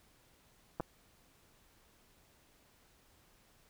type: clicks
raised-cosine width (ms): 1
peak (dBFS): -23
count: 2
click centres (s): 0.799 / 0.805
effects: pink hiss -67 dBFS RMS until 3.69 s